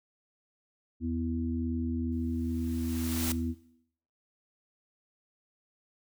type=harmonic tone; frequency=82.3 Hz; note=E2; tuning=2 cents flat; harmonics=1 / 3 / 4; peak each=-34 / -31 / -40 dBFS; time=1-3.55 s; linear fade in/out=50 ms
type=noise with exponential growth; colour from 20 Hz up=white; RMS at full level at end=-32 dBFS; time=2.12-3.32 s; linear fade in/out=1 ms; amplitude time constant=260 ms
effects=noise-tail reverb RT60 0.7 s tail -17 dB re dry